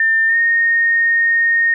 sine tone with pitch glide, 1800 to 1848.5 Hz, A6 to A#6, +39 to -15 cents, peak -11 dBFS, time 0-1.74 s, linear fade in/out 2 ms, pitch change +46 cents, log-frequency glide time 0.27-0.37 s, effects none

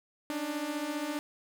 sawtooth beating tone pair, 285.1 / 300.1 Hz, C#4 / D4, +49 / +38 cents, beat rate 15 Hz, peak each -34 / -30 dBFS, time 0.3-1.19 s, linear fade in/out 0 ms, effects none

